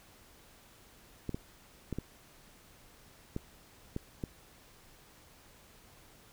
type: clicks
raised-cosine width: 3 ms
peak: -22 dBFS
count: 7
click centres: 1.293 / 1.345 / 1.927 / 1.986 / 3.364 / 3.964 / 4.238 s
effects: pink hiss -59 dBFS RMS until 6.32 s